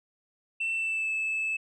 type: tone with pitch glide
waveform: sine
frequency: 2682 to 2616 Hz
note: E7 to E7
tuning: +29 to -14 cents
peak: -25 dBFS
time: 0.6-1.57 s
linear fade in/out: 10 ms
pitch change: -43 cents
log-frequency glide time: 0.73-1.11 s
effects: tanh soft clip ceiling -25 dBFS